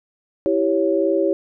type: chord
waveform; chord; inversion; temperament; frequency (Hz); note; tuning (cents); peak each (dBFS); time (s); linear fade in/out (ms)
sine; C# diminished; first; equal; 329.6 / 392 / 554.4; E4 / G4 / C#5; 0 / 0 / 0; -20; 0.46-1.33; 0
effects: none